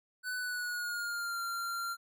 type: tone with pitch glide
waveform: square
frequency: 1497 to 1380.7 Hz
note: F#6 to F6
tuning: +20 to -20 cents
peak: -35 dBFS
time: 0.23-1.97 s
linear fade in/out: 50 ms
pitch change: -140 cents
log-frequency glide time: 0.37-1.4 s
effects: none